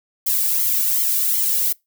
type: noise with flanger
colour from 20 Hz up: violet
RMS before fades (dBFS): -19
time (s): 0.26-1.73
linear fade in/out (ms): 10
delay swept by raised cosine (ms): 0.93 to 1.77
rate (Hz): 2.7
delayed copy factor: +0.9
effects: noise-tail reverb RT60 0.2 s tail -25 dB re dry